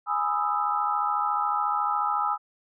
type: chord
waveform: sine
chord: E major seventh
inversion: first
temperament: equal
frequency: 830.6 / 987.8 / 1244.5 / 1318.5 Hz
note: G#5 / B5 / D#6 / E6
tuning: 0 / 0 / 0 / 0 cents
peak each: -28 / -32 / -28 / -28 dBFS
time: 0.06-2.38 s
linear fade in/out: 50 ms
effects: none